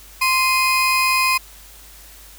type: tone pair together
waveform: 35% pulse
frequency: 1044 / 2493 Hz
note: C6 / D#7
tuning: -4 / +3 cents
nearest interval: octave + minor third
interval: 1507 cents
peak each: -16 dBFS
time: 0.21-1.38 s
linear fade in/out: 10 ms
effects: added 50 Hz sine -45 dBFS peak until 2.38 s + white hiss -44 dBFS RMS until 2.38 s